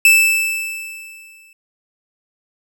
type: tone with exponential decay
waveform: 45% pulse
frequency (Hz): 2637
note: E7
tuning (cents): 0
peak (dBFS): -6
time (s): 0.05-1.53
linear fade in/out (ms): 2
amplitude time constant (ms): 320
effects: none